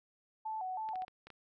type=tone with vibrato; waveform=sine; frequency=807 Hz; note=G#5; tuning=50 cents flat; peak=-36 dBFS; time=0.45-1.05 s; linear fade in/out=10 ms; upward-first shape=square; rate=3.1 Hz; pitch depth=140 cents each way
type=clicks; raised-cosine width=0.3 ms; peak=-35 dBFS; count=6; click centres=0.889 / 0.957 / 1.021 / 1.081 / 1.27 / 1.303 s
effects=none